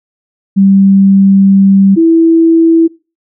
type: tone pair in turn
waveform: sine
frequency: 195.2 / 329 Hz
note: G3 / E4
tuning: -7 / -3 cents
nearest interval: major sixth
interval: 904 cents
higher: second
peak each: -3 dBFS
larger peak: neither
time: 0.56-1.96 / 1.96-2.88 s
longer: first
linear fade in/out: 20 ms
effects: noise-tail reverb RT60 0.3 s tail -21 dB re dry